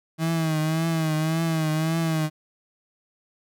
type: tone with vibrato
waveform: 35% pulse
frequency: 160 Hz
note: D#3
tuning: 49 cents sharp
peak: -20 dBFS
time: 0.18-2.3 s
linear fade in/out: 50 ms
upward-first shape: triangle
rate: 1.8 Hz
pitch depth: 67 cents each way
effects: none